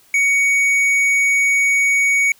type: tone with tanh clipping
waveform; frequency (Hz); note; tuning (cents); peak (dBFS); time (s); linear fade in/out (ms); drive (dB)
sine; 2240; C#7; +18; -14; 0.14-2.32; 2; 9
effects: white hiss -52 dBFS RMS until 2.39 s